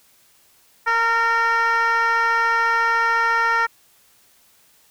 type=tone with frequency modulation; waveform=sine; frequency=1378 Hz; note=F6; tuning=24 cents flat; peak=-13 dBFS; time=0.86-3.67 s; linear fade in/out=20 ms; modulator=457 Hz; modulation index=1.2; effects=tanh soft clip ceiling -15 dBFS + white hiss -56 dBFS RMS until 4.9 s